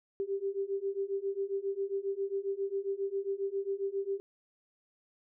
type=beating tone pair; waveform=sine; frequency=389.7 / 397.1 Hz; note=G4 / G4; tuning=-10 / +22 cents; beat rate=7.4 Hz; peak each=-35 / -34 dBFS; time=0.2-4.2 s; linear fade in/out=0 ms; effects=none